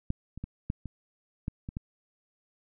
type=clicks; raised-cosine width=5 ms; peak=-16 / -28 / -23 / -17 / -25 / -19 / -24 / -21 dBFS; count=8; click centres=0.104 / 0.376 / 0.44 / 0.701 / 0.857 / 1.481 / 1.689 / 1.769 s; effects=none